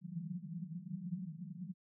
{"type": "band-pass noise", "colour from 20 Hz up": "white", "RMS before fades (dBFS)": -44, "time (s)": [0.01, 1.74], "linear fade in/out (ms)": 50, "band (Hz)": [160, 190], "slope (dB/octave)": 96, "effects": []}